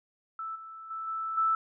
sine tone with level steps, 1318.5 Hz, E6, in tune, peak -34 / -42 / -34 / -31 / -23 dBFS, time 0.39-1.55 s, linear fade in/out 2 ms, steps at 0.55 / 0.9 / 1.07 / 1.37 s, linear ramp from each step 10 ms, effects none

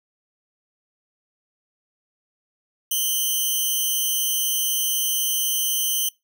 5% pulse tone pair together, 2960 / 3136 Hz, F#7 / G7, 0 / 0 cents, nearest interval minor second, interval 100 cents, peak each -15 dBFS, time 2.91-6.09 s, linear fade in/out 5 ms, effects noise-tail reverb RT60 0.2 s tail -22 dB re dry

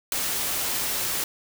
white noise with ADSR envelope, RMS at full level -19 dBFS, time 0.12-1.24 s, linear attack 3 ms, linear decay 3 ms, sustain -8 dB, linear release 3 ms, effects none

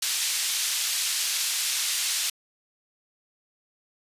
pink band-pass noise, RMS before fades -27 dBFS, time 0.02-2.3 s, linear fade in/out 5 ms, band 3400 to 11000 Hz, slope 12 dB/octave, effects resampled to 32000 Hz

